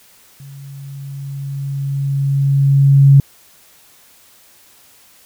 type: tone with level ramp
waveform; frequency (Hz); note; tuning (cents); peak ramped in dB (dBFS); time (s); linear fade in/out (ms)
sine; 138.59; C#3; 0; -33 to -3; 0.4-3.2; 2
effects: white hiss -48 dBFS RMS until 5.25 s